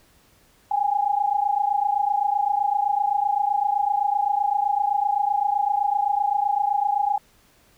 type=tone pair together; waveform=sine; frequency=803 / 830.8 Hz; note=G5 / G#5; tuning=+41 / 0 cents; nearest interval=minor second; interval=59 cents; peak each=-22 dBFS; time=0.71-7.18 s; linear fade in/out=5 ms; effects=pink hiss -58 dBFS RMS until 7.77 s